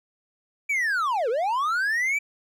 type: linear two-way sweep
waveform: triangle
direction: down then up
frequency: 2349 to 423.8 to 2349 Hz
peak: -20 dBFS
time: 0.69-2.19 s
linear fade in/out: 10 ms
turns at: 1.29 s
effects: none